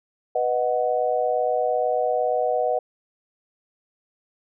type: chord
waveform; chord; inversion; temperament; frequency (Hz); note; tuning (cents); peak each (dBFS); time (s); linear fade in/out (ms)
sine; B major; none; equal; 493.9 / 622.3 / 740; B4 / D#5 / F#5; 0 / 0 / 0; -24; 0.35-2.79; 5
effects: none